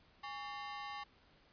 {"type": "ring-modulated tone", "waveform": "sawtooth", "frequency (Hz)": 974, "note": "B5", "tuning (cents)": -24, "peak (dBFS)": -36, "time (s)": [0.23, 1.04], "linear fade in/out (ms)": 10, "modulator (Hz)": 152, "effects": ["pink hiss -67 dBFS RMS until 1.52 s", "resampled to 11025 Hz"]}